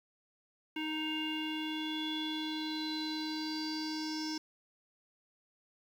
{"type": "tone with low-pass filter sweep", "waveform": "square", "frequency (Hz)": 311.1, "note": "D#4", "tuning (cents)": 0, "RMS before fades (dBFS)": -37, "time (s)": [0.76, 4.38], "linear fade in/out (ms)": 5, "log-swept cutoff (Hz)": [2600, 5400], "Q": 9, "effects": ["10-bit"]}